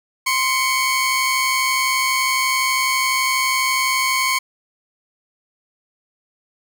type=tone pair together; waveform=sawtooth; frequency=1046.5 / 2225 Hz; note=C6 / C#7; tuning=0 / +6 cents; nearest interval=octave + minor second; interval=1306 cents; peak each=-16 dBFS; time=0.26-4.39 s; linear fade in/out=10 ms; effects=none